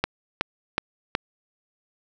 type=click train; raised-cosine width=0.3 ms; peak=-5 dBFS; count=4; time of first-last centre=0.04-1.151 s; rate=2.7 Hz; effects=none